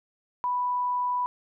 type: tone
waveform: sine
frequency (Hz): 987.8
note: B5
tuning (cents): 0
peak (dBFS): -24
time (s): 0.44-1.26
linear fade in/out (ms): 0
effects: none